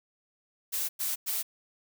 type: noise bursts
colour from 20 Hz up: blue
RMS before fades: -31 dBFS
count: 3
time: 0.72-1.43 s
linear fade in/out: 20 ms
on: 170 ms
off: 100 ms
effects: none